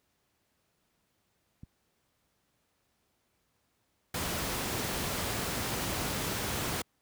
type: click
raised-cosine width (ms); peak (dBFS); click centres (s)
5; -32; 1.634
type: noise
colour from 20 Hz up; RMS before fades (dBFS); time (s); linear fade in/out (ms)
pink; -33; 4.14-6.82; 5
effects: pink hiss -75 dBFS RMS until 7.01 s + high-pass 60 Hz 12 dB/octave